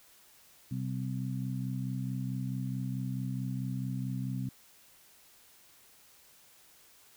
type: harmonic tone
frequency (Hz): 64.6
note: C2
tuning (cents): -21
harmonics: 2 / 3 / 4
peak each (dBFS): -34 / -38 / -40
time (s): 0.71-4.49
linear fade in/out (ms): 5
effects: white hiss -60 dBFS RMS until 7.16 s